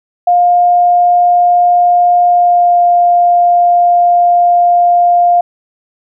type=tone with pitch glide; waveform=sine; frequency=707 to 701.7 Hz; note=F5 to F5; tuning=+21 to +8 cents; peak=-5 dBFS; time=0.27-5.41 s; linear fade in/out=5 ms; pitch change=-13 cents; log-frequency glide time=2.28-2.8 s; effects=none